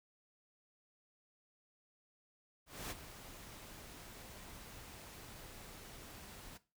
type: noise with ADSR envelope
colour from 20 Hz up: pink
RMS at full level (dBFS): -42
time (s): 2.66-6.58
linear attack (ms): 250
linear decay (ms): 26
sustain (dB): -11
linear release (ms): 13
effects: noise-tail reverb RT60 0.3 s tail -17 dB re dry